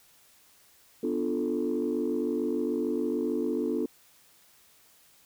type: chord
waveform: sine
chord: B half-diminished seventh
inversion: none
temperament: equal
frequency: 246.9 / 293.7 / 349.2 / 440 Hz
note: B3 / D4 / F4 / A4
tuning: 0 / 0 / 0 / 0 cents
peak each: -31 dBFS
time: 1.03-3.86 s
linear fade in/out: 5 ms
effects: tanh soft clip ceiling -19 dBFS + white hiss -60 dBFS RMS until 5.25 s